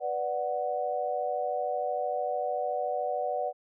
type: chord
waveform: sine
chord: B minor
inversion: none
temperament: equal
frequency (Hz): 493.9 / 587.3 / 740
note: B4 / D5 / F#5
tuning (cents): 0 / 0 / 0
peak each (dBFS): -34 / -32 / -31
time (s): 0-3.53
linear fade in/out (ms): 50
effects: none